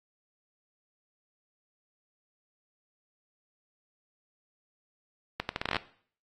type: accelerating click train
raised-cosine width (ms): 0.3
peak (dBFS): -13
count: 11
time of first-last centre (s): 5.4-5.767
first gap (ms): 91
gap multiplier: 0.77
effects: noise-tail reverb RT60 0.5 s tail -17 dB re dry + AAC 32 kbps